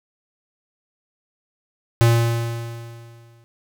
square tone with exponential decay, 116.54 Hz, A#2, in tune, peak -11 dBFS, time 2.01-3.44 s, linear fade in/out 0 ms, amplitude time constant 310 ms, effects none

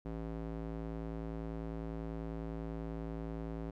square tone with band-pass filter, 55.1 Hz, A1, 3 cents sharp, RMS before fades -41 dBFS, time 0.05-3.71 s, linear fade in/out 10 ms, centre 310 Hz, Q 0.74, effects none

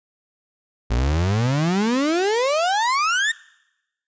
35% pulse exponential sweep, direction up, 55.1 to 1864.7 Hz, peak -16 dBFS, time 0.9-3.32 s, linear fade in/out 10 ms, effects noise-tail reverb RT60 0.9 s tail -22 dB re dry + resampled to 16000 Hz

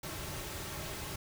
pink noise with comb filter, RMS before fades -41 dBFS, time 0.03-1.16 s, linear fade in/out 5 ms, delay 4.1 ms, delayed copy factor -0.5, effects none

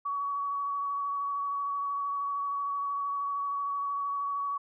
sine tone with vibrato, 1129 Hz, C#6, 31 cents sharp, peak -29 dBFS, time 0.05-4.58 s, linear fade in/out 10 ms, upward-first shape sine, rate 13 Hz, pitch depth 15 cents each way, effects none

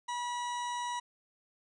40% pulse tone, 970 Hz, B5, 31 cents flat, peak -33 dBFS, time 0.08-1 s, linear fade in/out 10 ms, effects resampled to 22050 Hz + 11-bit

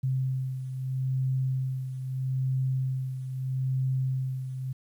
sine beating tone pair, 130.81 / 131.59 Hz, C3 / C3, 0 / +10 cents, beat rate 0.78 Hz, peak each -27 / -34 dBFS, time 0.03-4.73 s, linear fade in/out 10 ms, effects 10-bit

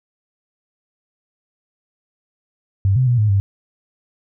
sine tone with pitch steps, 97.7 / 129.1 / 122 / 106.5 / 98.8 Hz, G2 / C3 / B2 / G#2 / G2, -5 / -23 / -21 / +44 / +14 cents, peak -12 dBFS, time 2.85-3.4 s, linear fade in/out 0 ms, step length 110 ms, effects none

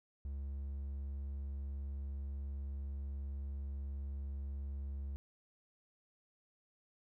triangle tone, 69.3 Hz, C#2, in tune, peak -37 dBFS, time 0.25-5.16 s, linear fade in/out 0 ms, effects none

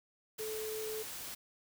sine tone in noise, 434.5 Hz, A4, 22 cents flat, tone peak -38 dBFS, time 0.39-1.03 s, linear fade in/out 10 ms, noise white, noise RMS -44 dBFS, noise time 0.38-1.35 s, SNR +3 dB, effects none

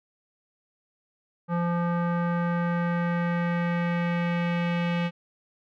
square tone with low-pass filter sweep, 172.5 Hz, F3, 21 cents flat, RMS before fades -26 dBFS, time 1.48-5.11 s, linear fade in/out 50 ms, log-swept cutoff 1200 to 2700 Hz, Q 2.1, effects none

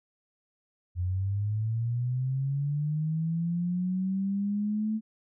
sine linear sweep, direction up, 87.31 to 220 Hz, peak -26 dBFS, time 0.95-5.01 s, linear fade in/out 50 ms, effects none

